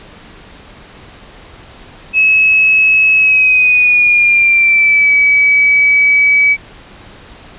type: tone with pitch glide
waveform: sine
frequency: 2576 to 2282 Hz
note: E7 to C#7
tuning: -41 to +50 cents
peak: -6 dBFS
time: 2.13-6.57 s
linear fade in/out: 50 ms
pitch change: -209 cents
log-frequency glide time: 3.16-5.13 s
effects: pink hiss -37 dBFS RMS until 7.58 s + resampled to 8000 Hz